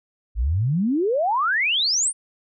sine exponential sweep, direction up, 50.2 to 9520 Hz, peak -18 dBFS, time 0.35-2.13 s, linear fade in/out 50 ms, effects none

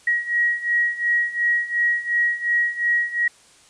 sine beating tone pair, 1900 / 1902.8 Hz, A#6 / A#6, +33 / +35 cents, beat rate 2.8 Hz, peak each -23 / -20 dBFS, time 0.07-3.28 s, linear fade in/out 5 ms, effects white hiss -52 dBFS RMS until 3.69 s + resampled to 22050 Hz

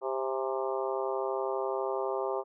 harmonic tone with a mistuned harmonic, 132.1 Hz, C3, 17 cents sharp, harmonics 3 / 4 / 5 / 6 / 7 / 8 / 9, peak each -33 / -35 / -37 / -39 / -40 / -41 / -42 dBFS, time 0.01-2.44 s, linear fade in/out 50 ms, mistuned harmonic 6, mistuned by +64 cents, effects none

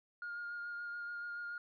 sine tone with vibrato, 1418 Hz, F6, 26 cents sharp, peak -39 dBFS, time 0.22-1.58 s, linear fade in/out 2 ms, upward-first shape sine, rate 7 Hz, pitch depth 14 cents each way, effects tanh soft clip ceiling -37 dBFS

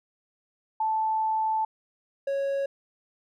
sine / triangle tone pair in turn, 877 / 552.5 Hz, A5 / C#5, -6 / -6 cents, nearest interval minor sixth, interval 800 cents, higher first, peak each -23 dBFS, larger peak neither, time 0.8-1.65 / 2.27-2.66 s, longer first, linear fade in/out 5 ms, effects none

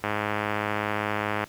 click train, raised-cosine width 0.5 ms, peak -11 dBFS, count 148, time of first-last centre 0.04-1.44 s, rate 105 Hz, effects pink hiss -50 dBFS RMS until 1.48 s + high-pass 60 Hz 12 dB/octave

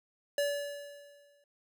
square tone with exponential decay, 574 Hz, D5, 40 cents flat, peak -27 dBFS, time 0.38-1.44 s, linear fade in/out 2 ms, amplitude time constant 230 ms, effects none

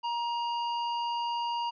square tone, 944 Hz, A#5, 22 cents sharp, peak -30 dBFS, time 0.03-1.71 s, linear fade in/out 20 ms, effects resampled to 11025 Hz

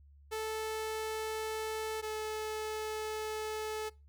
sawtooth tone pair in turn, 437.5 / 432.5 Hz, A4 / A4, -10 / -30 cents, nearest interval unison, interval 20 cents, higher first, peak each -31 / -32 dBFS, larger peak first, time 0.31-2.02 / 2.02-3.9 s, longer second, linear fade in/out 20 ms, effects noise-tail reverb RT60 0.3 s tail -23 dB re dry + added 71 Hz sine -56 dBFS peak until 4.08 s

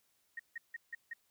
sine tone bursts, 1864.7 Hz, A#6, in tune, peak -39 dBFS, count 5, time 0.37-1.135 s, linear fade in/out 5 ms, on 25 ms, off 160 ms, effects white hiss -75 dBFS RMS until 1.3 s

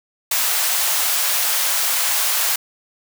white high-pass noise, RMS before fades -19 dBFS, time 0.31-2.56 s, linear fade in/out 5 ms, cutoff 610 Hz, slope 24 dB/octave, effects none

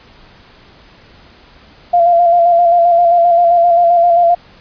sine tone with vibrato, 690 Hz, F5, 21 cents flat, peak -6 dBFS, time 1.93-4.35 s, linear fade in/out 10 ms, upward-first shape square, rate 7.6 Hz, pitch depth 28 cents each way, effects pink hiss -43 dBFS RMS until 4.6 s + resampled to 11025 Hz

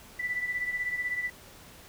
sine beating tone pair, 1975.5 / 1991.5 Hz, B6 / B6, 0 / +14 cents, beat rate 16 Hz, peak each -30 / -36 dBFS, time 0.19-1.3 s, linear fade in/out 10 ms, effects pink hiss -51 dBFS RMS until 1.88 s

